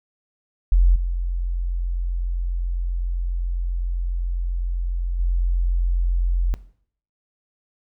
sine tone with level steps, 43.76 Hz, F1, 4 cents sharp, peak -11 / -21 / -17 dBFS, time 0.72-6.54 s, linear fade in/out 0 ms, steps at 0.95 / 5.19 s, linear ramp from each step 10 ms, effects noise-tail reverb RT60 0.6 s tail -18 dB re dry

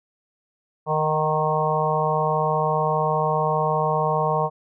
harmonic tone with a mistuned harmonic, 155 Hz, D#3, 6 cents flat, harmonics 1 / 3 / 4 / 5 / 6 / 7, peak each -26 / -26 / -26 / -26 / -26 / -26 dBFS, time 0.86-4.5 s, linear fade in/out 50 ms, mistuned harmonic 5, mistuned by -19 cents, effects none

